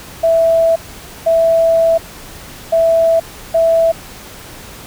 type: tone bursts at uneven times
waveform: sine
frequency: 659.3 Hz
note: E5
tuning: in tune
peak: -8 dBFS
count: 4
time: 0.23-0.76 / 1.26-1.98 / 2.72-3.2 / 3.54-3.92 s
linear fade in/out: 10 ms
effects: pink hiss -34 dBFS RMS until 4.86 s